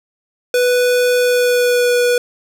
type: tone with pitch glide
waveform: square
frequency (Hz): 493.9 to 487.7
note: B4 to B4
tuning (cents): 0 to -22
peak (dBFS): -12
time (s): 0.54-2.18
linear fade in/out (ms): 2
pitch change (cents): -22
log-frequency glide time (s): 1.19-1.95
effects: none